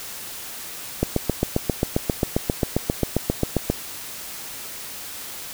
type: click train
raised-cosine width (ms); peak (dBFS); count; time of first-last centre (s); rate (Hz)
2; -5; 21; 1.03-3.7; 7.49
effects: white hiss -35 dBFS RMS until 5.53 s